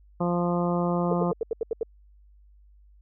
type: harmonic tone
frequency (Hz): 174.61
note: F3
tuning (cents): 0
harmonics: 1 / 2 / 3 / 4 / 5 / 6 / 7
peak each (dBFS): -25 / -30 / -30 / -33 / -36 / -35 / -37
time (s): 0.2-1.32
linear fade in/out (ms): 10
type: tone bursts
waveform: sine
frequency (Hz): 452.2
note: A4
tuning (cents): +47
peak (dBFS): -23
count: 8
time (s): 1.11-1.831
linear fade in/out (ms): 2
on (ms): 21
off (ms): 79
effects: added 50 Hz sine -52 dBFS peak until 3.01 s